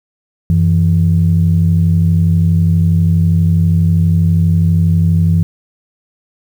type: tone pair together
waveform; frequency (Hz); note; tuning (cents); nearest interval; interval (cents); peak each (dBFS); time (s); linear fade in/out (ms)
sine; 92.5 / 164.82; F#2 / E3; 0 / 0; minor seventh; 1000; -10; 0.5-5.43; 0
effects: tanh soft clip ceiling -1 dBFS + 7-bit